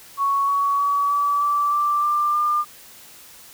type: tone with pitch steps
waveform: sine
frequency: 1112 / 1124.3 / 1136.7 / 1149.2 / 1161.9 / 1174.7 / 1187.7 / 1200.8 Hz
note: C#6 / C#6 / C#6 / D6 / D6 / D6 / D6 / D6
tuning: +5 / +24 / +43 / -38 / -19 / 0 / +19 / +38 cents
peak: -17 dBFS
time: 0.17-2.65 s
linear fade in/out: 50 ms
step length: 310 ms
effects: white hiss -45 dBFS RMS until 3.53 s